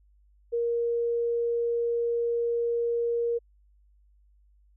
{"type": "tone", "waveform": "sine", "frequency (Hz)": 470, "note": "A#4", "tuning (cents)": 14, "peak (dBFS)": -24, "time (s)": [0.52, 3.39], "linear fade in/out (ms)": 20, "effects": ["added 50 Hz sine -58 dBFS peak until 4.76 s"]}